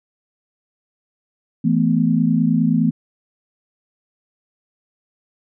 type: chord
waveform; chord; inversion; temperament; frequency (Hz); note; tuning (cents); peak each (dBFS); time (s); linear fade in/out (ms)
sine; E suspended fourth; none; equal with one note detuned; 164.81 / 220 / 249.7; E3 / A3 / B3; 0 / 0 / +19; -18; 1.64-2.91; 10
effects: none